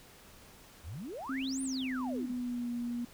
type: exponential two-way sweep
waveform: sine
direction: up then down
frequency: 61.7 to 9820 to 175.3 Hz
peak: -39 dBFS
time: 0.83-2.34 s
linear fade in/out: 50 ms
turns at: 1.62 s
type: tone with pitch glide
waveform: sine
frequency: 265.7 to 239.5 Hz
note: C4 to A#3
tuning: +27 to +47 cents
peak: -33 dBFS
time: 1.29-3.05 s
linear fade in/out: 5 ms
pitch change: -180 cents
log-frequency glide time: 1.6-2.71 s
effects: pink hiss -56 dBFS RMS until 3.13 s